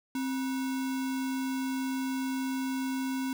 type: tone with sample-and-hold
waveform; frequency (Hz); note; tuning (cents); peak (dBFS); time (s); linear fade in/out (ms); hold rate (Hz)
sine; 263.4; C4; +12; -29; 0.15-3.33; 2; 1225
effects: none